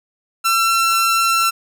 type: tone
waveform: sawtooth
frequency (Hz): 1349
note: E6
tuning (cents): +40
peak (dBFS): -10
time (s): 0.44-1.51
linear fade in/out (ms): 20
effects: none